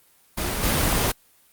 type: noise with level steps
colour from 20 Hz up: pink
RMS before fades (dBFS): -26 / -21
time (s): 0.37-1.12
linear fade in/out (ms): 10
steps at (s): 0.63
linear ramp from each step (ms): 2
effects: white hiss -58 dBFS RMS until 1.52 s + Opus 24 kbps